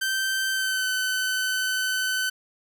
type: tone with pitch glide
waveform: sawtooth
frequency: 1553 to 1517.5 Hz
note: G6 to F#6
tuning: -17 to +43 cents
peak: -20 dBFS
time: 0.01-2.3 s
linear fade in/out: 10 ms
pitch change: -40 cents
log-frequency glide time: 0.51-0.88 s
effects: none